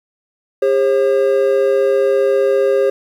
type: tone pair together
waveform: triangle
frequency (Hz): 403 / 538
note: G4 / C5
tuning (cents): +48 / +48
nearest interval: perfect fourth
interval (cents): 500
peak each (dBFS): -12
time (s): 0.62-2.9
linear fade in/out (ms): 5
effects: 8-bit